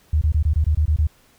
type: tone bursts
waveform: sine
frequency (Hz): 76.4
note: D#2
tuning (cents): -31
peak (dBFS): -14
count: 9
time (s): 0.13-1.07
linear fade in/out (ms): 5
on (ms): 84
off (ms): 23
effects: pink hiss -56 dBFS RMS until 1.38 s